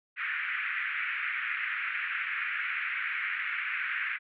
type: band-pass noise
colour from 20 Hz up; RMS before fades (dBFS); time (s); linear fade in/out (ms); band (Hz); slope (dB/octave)
white; -33; 0.16-4.19; 50; 1400 to 2400; 48
effects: none